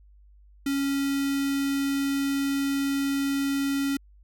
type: tone with notch filter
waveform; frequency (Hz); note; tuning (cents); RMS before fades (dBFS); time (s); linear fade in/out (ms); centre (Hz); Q
square; 277.2; C#4; 0; -26; 0.66-3.97; 5; 800; 1.8
effects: added 50 Hz sine -51 dBFS peak until 4.23 s